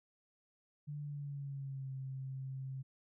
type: tone with pitch glide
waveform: sine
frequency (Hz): 146.83 to 133.1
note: D3 to C3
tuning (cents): 0 to +30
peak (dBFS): -40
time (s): 0.87-2.83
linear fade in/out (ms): 20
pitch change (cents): -170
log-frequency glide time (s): 1-1.91
effects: none